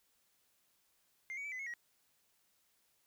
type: tone with pitch steps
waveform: sine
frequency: 2105 / 2252 / 2312 / 2023 / 2178 / 1903 Hz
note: C7 / C#7 / D7 / B6 / C#7 / A#6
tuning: +10 / +27 / -28 / +41 / -31 / +35 cents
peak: -38 dBFS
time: 1.3-1.738 s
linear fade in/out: 0 ms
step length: 73 ms
effects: tanh soft clip ceiling -39 dBFS + white hiss -75 dBFS RMS until 3.06 s